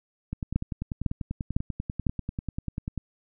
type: two click trains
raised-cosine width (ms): 5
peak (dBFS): -18 / -11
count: 28 / 4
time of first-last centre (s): 0.33-2.977 / 0.56-2.068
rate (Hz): 10.2 / 1.99
effects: none